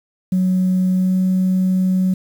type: tone with pitch glide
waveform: sine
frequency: 185 to 186.18 Hz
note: F#3 to F#3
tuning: 0 to +11 cents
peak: -12 dBFS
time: 0.32-2.14 s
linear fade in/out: 5 ms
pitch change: +11 cents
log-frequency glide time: 0.92-1.14 s
effects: tanh soft clip ceiling -10 dBFS + 7-bit